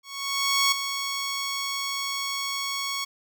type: tone with ADSR envelope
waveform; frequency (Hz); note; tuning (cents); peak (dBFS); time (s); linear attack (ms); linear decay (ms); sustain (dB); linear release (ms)
10% pulse; 1108.7; C#6; 0; -10; 0.03-3.05; 690; 5; -9; 12
effects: none